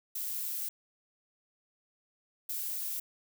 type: noise bursts at uneven times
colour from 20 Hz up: violet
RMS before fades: -36 dBFS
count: 2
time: 0.15-0.69 / 2.49-3 s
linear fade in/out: 5 ms
effects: none